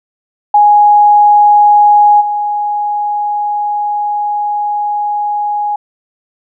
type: tone with level steps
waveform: sine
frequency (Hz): 830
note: G#5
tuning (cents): -1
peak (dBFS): -3 / -12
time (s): 0.54-5.76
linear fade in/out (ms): 5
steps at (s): 2.2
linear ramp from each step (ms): 20
effects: none